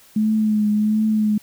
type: tone with vibrato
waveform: sine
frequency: 213.6 Hz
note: G#3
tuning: 49 cents sharp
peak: -15 dBFS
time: 0.16-1.38 s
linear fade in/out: 5 ms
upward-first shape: triangle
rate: 1.4 Hz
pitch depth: 37 cents each way
effects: white hiss -50 dBFS RMS until 1.42 s